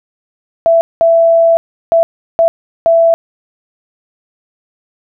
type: tone bursts at uneven times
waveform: sine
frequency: 665 Hz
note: E5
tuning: 15 cents sharp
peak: -5 dBFS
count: 5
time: 0.66-0.81 / 1.01-1.57 / 1.92-2.03 / 2.39-2.48 / 2.86-3.14 s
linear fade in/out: 0 ms
effects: none